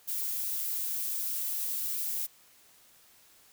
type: noise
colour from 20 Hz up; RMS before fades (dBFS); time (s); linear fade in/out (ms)
violet; -33; 0.07-2.27; 20
effects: white hiss -60 dBFS RMS until 3.52 s